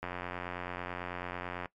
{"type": "click train", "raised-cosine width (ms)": 0.5, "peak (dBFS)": -22, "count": 146, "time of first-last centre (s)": [0.03, 1.657], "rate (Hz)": 89.1, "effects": ["noise-tail reverb RT60 0.1 s tail -20 dB re dry", "MP3 96 kbps"]}